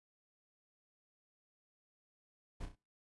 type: noise with echo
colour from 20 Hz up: brown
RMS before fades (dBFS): -43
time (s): 2.6-2.66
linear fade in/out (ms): 10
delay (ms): 32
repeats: 3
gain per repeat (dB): -7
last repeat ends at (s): 2.756
effects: noise-tail reverb RT60 0.3 s tail -23 dB re dry + resampled to 24000 Hz